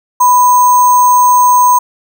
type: tone with sample-and-hold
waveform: sine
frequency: 992 Hz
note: B5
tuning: 7 cents sharp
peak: -4 dBFS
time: 0.2-1.79 s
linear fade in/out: 10 ms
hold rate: 7350 Hz
effects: none